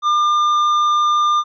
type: tone with tanh clipping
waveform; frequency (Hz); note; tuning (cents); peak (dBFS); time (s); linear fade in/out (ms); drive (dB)
sine; 1201; D6; +38; -14; 0.02-1.44; 50; 8
effects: resampled to 16000 Hz